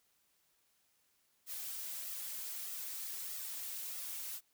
blue noise with flanger, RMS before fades -43 dBFS, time 1.46-4.41 s, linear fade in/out 50 ms, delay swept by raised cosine 1.5 to 3.9 ms, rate 1.6 Hz, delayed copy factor +0.55, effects white hiss -75 dBFS RMS until 4.53 s

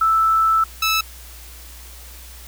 sine / 15% pulse tone pair in turn, 1318.5 / 1308.6 Hz, E6 / E6, 0 / -13 cents, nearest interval unison, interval 13 cents, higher first, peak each -13 / -10 dBFS, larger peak second, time 0.01-0.64 / 0.82-1.01 s, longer first, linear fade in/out 5 ms, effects added 60 Hz sine -39 dBFS peak until 2.47 s + white hiss -42 dBFS RMS until 2.47 s

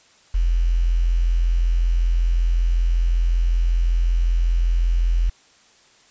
sine tone with quantisation, 42.66 Hz, F1, 40 cents flat, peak -15 dBFS, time 0.34-5.3 s, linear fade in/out 10 ms, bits 7, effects white hiss -54 dBFS RMS until 6.1 s + resampled to 16000 Hz

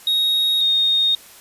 triangle / sine tone pair in turn, 3760 / 3704 Hz, A#7 / A#7, +14 / -12 cents, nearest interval unison, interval 26 cents, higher first, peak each -14 dBFS, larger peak neither, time 0.07-0.61 / 0.61-1.15 s, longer neither, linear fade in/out 2 ms, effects white hiss -44 dBFS RMS until 1.4 s + resampled to 32000 Hz

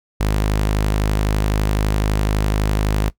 sawtooth tone, 51.91 Hz, G#1, in tune, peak -12 dBFS, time 0.2-3.1 s, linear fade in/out 10 ms, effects noise-tail reverb RT60 0.1 s tail -19 dB re dry

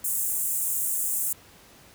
pink high-pass noise, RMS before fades -27 dBFS, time 0.04-1.33 s, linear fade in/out 5 ms, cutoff 7500 Hz, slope 48 dB/octave, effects pink hiss -52 dBFS RMS until 1.94 s + high-pass 60 Hz 12 dB/octave

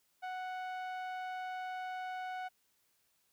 sawtooth tone with low-pass filter, 740 Hz, F#5, in tune, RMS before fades -41 dBFS, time 0.22-2.49 s, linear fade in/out 20 ms, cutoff 2200 Hz, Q 0.58, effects white hiss -75 dBFS RMS until 3.32 s

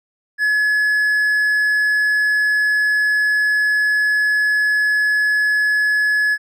triangle tone, 1700 Hz, G#6, 40 cents sharp, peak -12 dBFS, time 0.38-6.38 s, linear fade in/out 50 ms, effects none

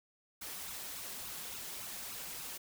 white noise with flanger, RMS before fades -44 dBFS, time 0.41-2.58 s, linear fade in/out 10 ms, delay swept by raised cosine 0.75 to 5.55 ms, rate 3.5 Hz, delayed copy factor +0.65, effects none

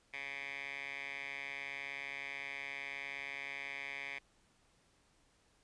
10% pulse tone with band-pass filter, 139.2 Hz, C#3, 8 cents sharp, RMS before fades -44 dBFS, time 0.13-4.19 s, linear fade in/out 10 ms, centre 2300 Hz, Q 5, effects pink hiss -71 dBFS RMS until 5.63 s + resampled to 22050 Hz

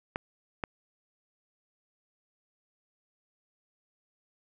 clicks, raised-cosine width 0.5 ms, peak -16 dBFS, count 2, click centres 0.159 / 0.638 s, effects none

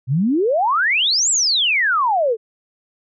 sine exponential two-way sweep, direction up then down, 118.2 to 7902 to 420.3 Hz, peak -14 dBFS, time 0.07-2.37 s, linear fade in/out 50 ms, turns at 1.3 s, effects none

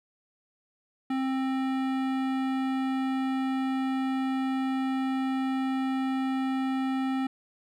sine tone with hard clipping, 264.2 Hz, C4, 17 cents sharp, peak -28 dBFS, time 1.1-7.27 s, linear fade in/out 5 ms, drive 17 dB, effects none

